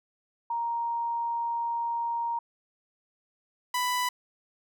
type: tone pair in turn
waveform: sine / sawtooth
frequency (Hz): 935 / 992.7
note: A#5 / B5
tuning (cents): +5 / +9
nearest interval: minor second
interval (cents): 104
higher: second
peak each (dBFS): -27 / -22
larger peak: second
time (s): 0.5-2.39 / 3.74-4.09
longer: first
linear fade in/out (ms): 5
effects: none